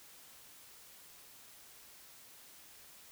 silence, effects white hiss -57 dBFS RMS until 3.11 s

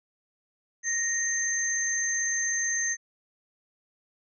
sine tone pair together, 1864.7 / 6282 Hz, A#6 / G8, 0 / +3 cents, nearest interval octave + major sixth, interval 2103 cents, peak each -29 / -27 dBFS, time 0.83-2.97 s, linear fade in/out 50 ms, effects none

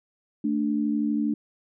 sine tone pair together, 221 / 293.4 Hz, A3 / D4, +8 / -2 cents, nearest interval perfect fourth, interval 490 cents, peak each -25 dBFS, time 0.44-1.34 s, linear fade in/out 5 ms, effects none

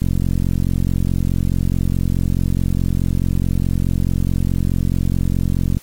click train, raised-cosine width 5 ms, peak -6 dBFS, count 258, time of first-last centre 0.02-5.769 s, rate 44.7 Hz, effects white hiss -46 dBFS RMS until 5.82 s + AAC 48 kbps

